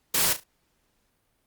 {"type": "noise with echo", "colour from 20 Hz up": "white", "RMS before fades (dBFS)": -23, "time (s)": [0.14, 0.33], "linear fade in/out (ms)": 5, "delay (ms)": 36, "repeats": 3, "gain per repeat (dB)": -11, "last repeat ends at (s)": 0.438, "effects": ["pink hiss -71 dBFS RMS until 1.46 s", "Opus 48 kbps"]}